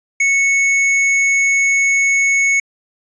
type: tone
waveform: square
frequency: 2208 Hz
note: C#7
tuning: 7 cents flat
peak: -12 dBFS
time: 0.2-2.6 s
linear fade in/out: 5 ms
effects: resampled to 16000 Hz